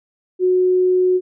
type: tone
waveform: sine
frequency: 366.7 Hz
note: F#4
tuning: 15 cents flat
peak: -12 dBFS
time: 0.39-1.21 s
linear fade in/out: 50 ms
effects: none